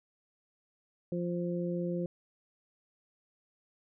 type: harmonic tone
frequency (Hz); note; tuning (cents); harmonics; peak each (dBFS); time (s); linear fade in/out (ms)
174.61; F3; 0; 1 / 2 / 3; -33 / -36 / -38; 1.12-2.06; 2
effects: none